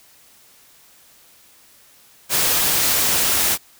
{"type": "noise", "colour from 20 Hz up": "white", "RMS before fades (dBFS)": -18, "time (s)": [2.29, 3.58], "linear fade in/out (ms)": 50, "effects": ["white hiss -51 dBFS RMS until 3.79 s"]}